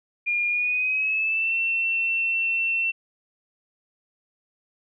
sine tone with pitch glide, 2418 to 2698 Hz, D7 to E7, +50 to +40 cents, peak -21 dBFS, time 0.26-2.92 s, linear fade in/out 20 ms, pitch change +190 cents, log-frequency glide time 0.48-1.55 s, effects none

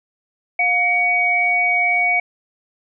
sine tone pair together, 710.6 / 2251 Hz, F5 / C#7, +30 / +26 cents, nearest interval octave + minor sixth, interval 1996 cents, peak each -21 / -15 dBFS, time 0.59-2.2 s, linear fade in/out 5 ms, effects none

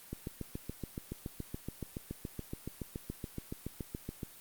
click train, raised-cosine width 3 ms, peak -25 dBFS, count 30, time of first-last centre 0.13-4.232 s, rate 7.07 Hz, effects white hiss -54 dBFS RMS until 4.4 s + Opus 32 kbps

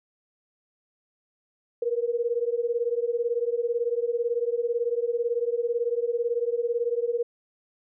sine beating tone pair, 466.2 / 484.2 Hz, A#4 / B4, 0 / -34 cents, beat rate 18 Hz, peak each -26 / -27 dBFS, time 1.82-7.23 s, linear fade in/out 5 ms, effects none

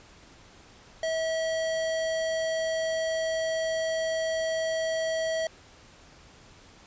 square tone, 646 Hz, E5, 35 cents flat, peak -27 dBFS, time 1.03-5.47 s, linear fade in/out 2 ms, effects pink hiss -53 dBFS RMS until 6.86 s + resampled to 16000 Hz

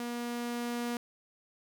sawtooth tone with level ramp, 239.2 Hz, A#3, 45 cents sharp, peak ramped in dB -31 to -28 dBFS, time 0-0.97 s, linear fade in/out 2 ms, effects none

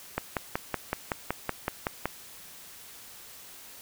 click train, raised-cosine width 0.5 ms, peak -12 dBFS, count 11, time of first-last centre 0.18-2.056 s, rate 5.33 Hz, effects white hiss -48 dBFS RMS until 3.81 s

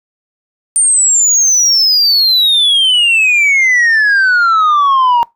sine exponential sweep, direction down, 8990 to 932.3 Hz, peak -4 dBFS, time 0.76-5.23 s, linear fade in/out 0 ms, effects noise-tail reverb RT60 0.2 s tail -25 dB re dry + tanh soft clip ceiling -6 dBFS

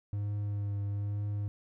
triangle tone with vibrato, 102 Hz, G#2, 31 cents flat, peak -29 dBFS, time 0.13-1.48 s, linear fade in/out 0 ms, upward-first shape triangle, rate 1.1 Hz, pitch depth 21 cents each way, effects none

